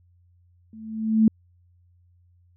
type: tone with level ramp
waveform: sine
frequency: 220 Hz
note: A3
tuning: in tune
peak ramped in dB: -41 to -11 dBFS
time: 0.73-1.28 s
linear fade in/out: 2 ms
effects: added 88 Hz sine -56 dBFS peak until 2.56 s